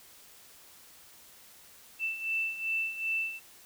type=beating tone pair; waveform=sine; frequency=2658 / 2660.6 Hz; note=E7 / E7; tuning=+14 / +15 cents; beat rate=2.6 Hz; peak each=-36 / -31 dBFS; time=1.99-3.4 s; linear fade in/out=50 ms; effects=white hiss -55 dBFS RMS until 3.65 s